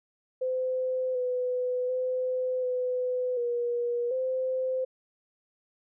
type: tone with pitch steps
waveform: sine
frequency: 513 / 500 / 509 / 502 / 479.2 / 517 Hz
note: C5 / B4 / C5 / B4 / A#4 / C5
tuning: -34 / +21 / -48 / +28 / +48 / -21 cents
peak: -26 dBFS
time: 0.41-4.85 s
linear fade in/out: 10 ms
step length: 740 ms
effects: none